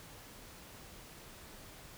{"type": "silence", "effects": ["pink hiss -53 dBFS RMS until 1.97 s"]}